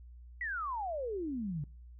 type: exponential sweep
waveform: sine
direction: down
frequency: 1997 to 138.59 Hz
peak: -34 dBFS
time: 0.41-1.64 s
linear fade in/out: 2 ms
effects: noise-tail reverb RT60 0.5 s tail -24 dB re dry + added 60 Hz sine -49 dBFS peak until 1.99 s